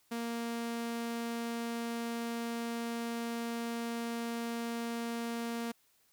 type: tone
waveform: sawtooth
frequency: 233.1 Hz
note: A#3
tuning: in tune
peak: -31 dBFS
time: 0.11-5.72 s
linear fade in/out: 10 ms
effects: white hiss -70 dBFS RMS until 6.12 s

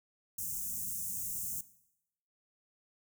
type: band-stop noise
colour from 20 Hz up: white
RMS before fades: -38 dBFS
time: 0.38-1.61 s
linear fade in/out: 5 ms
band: 210 to 6300 Hz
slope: 48 dB/octave
effects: noise-tail reverb RT60 0.8 s tail -17 dB re dry

